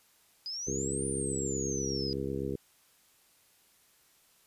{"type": "exponential two-way sweep", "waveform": "sine", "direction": "up then down", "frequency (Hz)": [4915, 9397, 4915], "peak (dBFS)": -35, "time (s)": [0.46, 2.13], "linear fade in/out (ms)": 0, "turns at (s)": 1.07}
{"type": "harmonic tone", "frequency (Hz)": 68, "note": "C#2", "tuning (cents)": -33, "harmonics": [1, 2, 3, 4, 5, 6, 7], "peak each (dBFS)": [-42, -39, -40, -40, -39, -37, -41], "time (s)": [0.67, 2.56], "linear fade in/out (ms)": 5}
{"effects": ["white hiss -65 dBFS RMS until 4.46 s", "resampled to 32000 Hz"]}